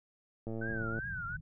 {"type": "click train", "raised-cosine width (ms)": 2, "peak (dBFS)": -27, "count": 59, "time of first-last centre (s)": [0.47, 0.988], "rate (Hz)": 112}
{"type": "tone with vibrato", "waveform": "sine", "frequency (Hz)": 1500, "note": "F#6", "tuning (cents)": 23, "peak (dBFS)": -37, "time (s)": [0.61, 1.37], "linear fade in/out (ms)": 10, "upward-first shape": "triangle", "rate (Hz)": 2.7, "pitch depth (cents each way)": 170}
{"type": "low-pass noise", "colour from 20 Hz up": "white", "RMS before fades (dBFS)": -45, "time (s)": [0.68, 1.41], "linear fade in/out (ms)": 5, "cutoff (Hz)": 170, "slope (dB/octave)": 48}
{"effects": []}